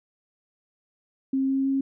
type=tone with pitch steps; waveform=sine; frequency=267.6 / 269.3 / 271 Hz; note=C4 / C#4 / C#4; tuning=+39 / -50 / -39 cents; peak=-21 dBFS; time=1.33-1.81 s; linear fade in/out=5 ms; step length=160 ms; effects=none